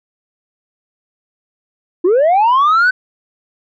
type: linear sweep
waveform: sine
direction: up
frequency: 330.4 to 1535 Hz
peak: -6 dBFS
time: 2.04-2.91 s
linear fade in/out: 10 ms
effects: tanh soft clip ceiling -7 dBFS